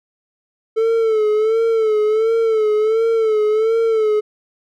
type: tone with vibrato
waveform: triangle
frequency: 440 Hz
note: A4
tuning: in tune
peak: -11 dBFS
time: 0.76-4.21 s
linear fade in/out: 20 ms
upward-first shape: sine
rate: 1.4 Hz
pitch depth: 65 cents each way
effects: none